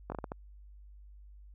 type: slowing click train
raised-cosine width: 1 ms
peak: -23 dBFS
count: 6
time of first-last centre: 0.1-0.319 s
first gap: 20 ms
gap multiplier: 1.4
effects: added 50 Hz sine -50 dBFS peak until 1.54 s